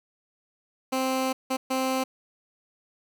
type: tone bursts at uneven times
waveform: 15% pulse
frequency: 261.7 Hz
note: C4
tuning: in tune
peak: -18 dBFS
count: 3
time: 0.92-1.33 / 1.5-1.57 / 1.7-2.04 s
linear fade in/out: 10 ms
effects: none

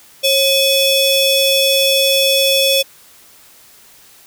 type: ring-modulated tone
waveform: 30% pulse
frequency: 1983 Hz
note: B6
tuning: 7 cents sharp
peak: -5 dBFS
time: 0.23-2.83 s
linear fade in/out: 20 ms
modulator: 1440 Hz
effects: white hiss -45 dBFS RMS until 4.26 s

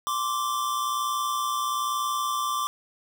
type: tone pair together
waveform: square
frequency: 1046.5 / 1167.6 Hz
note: C6 / D6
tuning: 0 / -10 cents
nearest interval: major second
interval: 190 cents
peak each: -32 / -27 dBFS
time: 0.07-2.67 s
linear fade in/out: 0 ms
effects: none

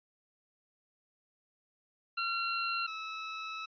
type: tone pair in turn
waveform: 20% pulse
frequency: 1369 / 1302 Hz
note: F6 / E6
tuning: -35 / -22 cents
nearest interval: minor second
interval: 87 cents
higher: first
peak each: -26 / -33 dBFS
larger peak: first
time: 2.17-2.87 / 2.87-3.66 s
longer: second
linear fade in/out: 10 ms
effects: resampled to 11025 Hz

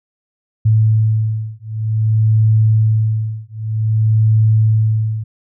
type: beating tone pair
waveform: sine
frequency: 109.3 / 109.83 Hz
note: A2 / A2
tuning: -11 / -3 cents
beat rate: 0.53 Hz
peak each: -14 dBFS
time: 0.65-5.24 s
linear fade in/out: 10 ms
effects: none

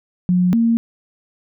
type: tone pair in turn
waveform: sine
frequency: 180 / 230.4 Hz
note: F#3 / A#3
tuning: -47 / -20 cents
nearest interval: major third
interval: 427 cents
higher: second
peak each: -12 dBFS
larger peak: neither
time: 0.29-0.53 / 0.53-0.77 s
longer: neither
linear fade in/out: 0 ms
effects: none

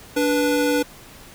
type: tone pair together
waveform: square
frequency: 291.4 / 490.1 Hz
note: D4 / B4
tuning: -13 / -13 cents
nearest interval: major sixth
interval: 900 cents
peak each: -21 dBFS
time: 0.16-0.83 s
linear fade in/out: 10 ms
effects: pink hiss -44 dBFS RMS until 1.34 s

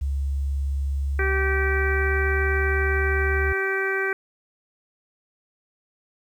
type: tone with pitch glide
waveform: sine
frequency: 69.3 to 72.87 Hz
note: C#2 to D2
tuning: 0 to -13 cents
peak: -22 dBFS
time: 0.01-3.53 s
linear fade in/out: 10 ms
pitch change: +87 cents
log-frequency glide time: 1.01-2.31 s
type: harmonic tone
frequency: 386.8 Hz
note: G4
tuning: 23 cents flat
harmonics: 1 / 2 / 3 / 4 / 5 / 6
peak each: -26 / -37 / -34 / -26 / -29 / -32 dBFS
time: 1.19-4.13 s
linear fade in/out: 2 ms
effects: 9-bit

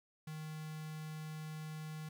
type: tone with notch filter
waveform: square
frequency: 155.56 Hz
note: D#3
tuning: in tune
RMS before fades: -45 dBFS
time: 0.27-2.09 s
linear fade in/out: 5 ms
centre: 540 Hz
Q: 1.2
effects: 12-bit

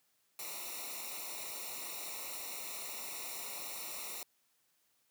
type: noise with comb filter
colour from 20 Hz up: white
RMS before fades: -43 dBFS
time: 0.39-4.23 s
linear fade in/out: 2 ms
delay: 0.62 ms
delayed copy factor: -0.95
effects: white hiss -75 dBFS RMS until 5.1 s + high-pass 100 Hz 12 dB/octave

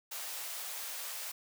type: high-pass noise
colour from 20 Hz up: white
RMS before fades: -41 dBFS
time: 0.11-1.32 s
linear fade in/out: 10 ms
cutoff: 520 Hz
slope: 24 dB/octave
effects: none

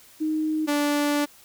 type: tone pair in turn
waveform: sine / sawtooth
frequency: 311.1 / 291.5 Hz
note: D#4 / D4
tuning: 0 / -13 cents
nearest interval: minor second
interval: 113 cents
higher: first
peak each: -22 / -17 dBFS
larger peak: second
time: 0.2-0.67 / 0.67-1.26 s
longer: second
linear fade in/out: 20 ms
effects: white hiss -52 dBFS RMS until 1.44 s

